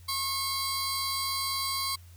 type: tone cluster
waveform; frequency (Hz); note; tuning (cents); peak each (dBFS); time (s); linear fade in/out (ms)
sawtooth; 1085 / 4049 / 4662; C#6 / B7 / D8; -37 / +42 / -14; -29 / -33 / -30; 0.08-1.96; 10
effects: added 87 Hz sine -48 dBFS peak until 2.16 s + white hiss -60 dBFS RMS until 2.16 s